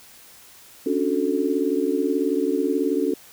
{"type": "chord", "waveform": "sine", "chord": "D major seventh", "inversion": "third", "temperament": "just", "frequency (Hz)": [275.3, 293.7, 367.1, 440.5], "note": ["C#4", "D4", "F#4", "A4"], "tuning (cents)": [-12, 0, -14, 2], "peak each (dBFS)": -25, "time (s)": [0.86, 3.14], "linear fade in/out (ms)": 5, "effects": ["white hiss -48 dBFS RMS until 3.32 s"]}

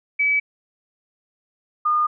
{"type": "tone pair in turn", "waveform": "sine", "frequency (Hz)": [2289, 1218.2], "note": ["D7", "D#6"], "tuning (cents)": [-45, -37], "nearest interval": "major seventh", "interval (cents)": 1092, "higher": "first", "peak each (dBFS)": -16, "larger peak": "neither", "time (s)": [[0.19, 0.4], [1.85, 2.07]], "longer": "second", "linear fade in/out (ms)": 10, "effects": []}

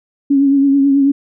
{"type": "tone with vibrato", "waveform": "sine", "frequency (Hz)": 277.2, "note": "C#4", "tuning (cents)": 0, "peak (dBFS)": -8, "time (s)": [0.3, 1.12], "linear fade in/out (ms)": 10, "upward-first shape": "triangle", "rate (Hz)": 9.2, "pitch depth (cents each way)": 43, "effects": []}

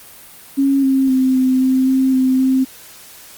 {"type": "tone with pitch steps", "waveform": "sine", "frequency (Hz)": [274.6, 267.3, 260.3, 258.5, 260.6, 263.5, 259.5, 262.3], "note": ["C#4", "C4", "C4", "C4", "C4", "C4", "C4", "C4"], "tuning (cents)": [-16, 37, -9, -21, -7, 12, -14, 4], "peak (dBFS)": -11, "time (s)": [0.57, 2.65], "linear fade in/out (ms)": 20, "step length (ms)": 260, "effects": ["white hiss -40 dBFS RMS until 3.37 s", "Opus 32 kbps"]}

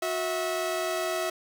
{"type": "tone pair together", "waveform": "sawtooth", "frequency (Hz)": [364.5, 649.8], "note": ["F#4", "E5"], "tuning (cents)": [-26, -25], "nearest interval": "minor seventh", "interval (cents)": 1001, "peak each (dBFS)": [-28, -25], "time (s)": [0.02, 1.3], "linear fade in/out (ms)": 5, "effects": []}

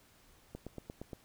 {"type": "click train", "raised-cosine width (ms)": 2, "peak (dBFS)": -29, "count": 6, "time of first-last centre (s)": [0.55, 1.132], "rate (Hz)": 8.59, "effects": ["pink hiss -64 dBFS RMS until 1.24 s"]}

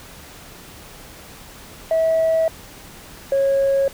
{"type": "tone pair in turn", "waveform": "sine", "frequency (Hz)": [648, 547.9], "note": ["E5", "C#5"], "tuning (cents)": [-30, -20], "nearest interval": "minor third", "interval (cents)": 290, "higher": "first", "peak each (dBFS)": -13, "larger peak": "neither", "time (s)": [[1.91, 2.48], [3.32, 3.88]], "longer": "first", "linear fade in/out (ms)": 2, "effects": ["tanh soft clip ceiling -12 dBFS", "pink hiss -41 dBFS RMS until 3.93 s"]}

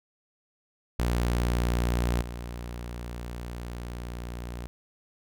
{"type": "tone with level steps", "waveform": "sawtooth", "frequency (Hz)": 59.6, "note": "A#1", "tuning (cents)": 39, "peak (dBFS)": [-20, -31], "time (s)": [0.99, 4.67], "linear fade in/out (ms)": 0, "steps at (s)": 2.21, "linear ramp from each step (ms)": 10, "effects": []}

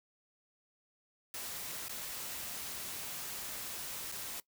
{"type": "noise with dropouts", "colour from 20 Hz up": "white", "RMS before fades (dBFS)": -42, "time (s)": [1.34, 4.4], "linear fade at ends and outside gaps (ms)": 1, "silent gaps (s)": [[1.883, 1.894], [4.117, 4.122]], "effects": ["noise-tail reverb RT60 0.1 s tail -20 dB re dry"]}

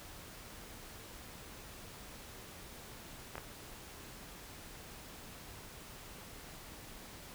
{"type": "clicks", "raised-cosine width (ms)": 0.5, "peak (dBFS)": -26, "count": 2, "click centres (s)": [3.355, 3.381], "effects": ["pink hiss -51 dBFS RMS until 7.34 s"]}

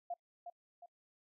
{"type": "tone with echo", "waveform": "sine", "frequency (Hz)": 698.5, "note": "F5", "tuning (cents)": 0, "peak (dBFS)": -37, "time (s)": [0.1, 0.14], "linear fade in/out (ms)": 5, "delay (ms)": 360, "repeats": 2, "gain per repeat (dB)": -7, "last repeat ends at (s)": 0.86, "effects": ["noise-tail reverb RT60 0.1 s tail -25 dB re dry"]}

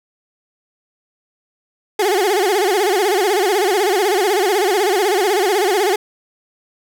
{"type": "tone with vibrato", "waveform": "30% pulse", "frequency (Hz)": 392, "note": "G4", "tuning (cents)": 0, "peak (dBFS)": -11, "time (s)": [1.99, 5.96], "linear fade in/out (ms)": 5, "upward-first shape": "sine", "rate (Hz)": 16, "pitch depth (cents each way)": 170, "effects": []}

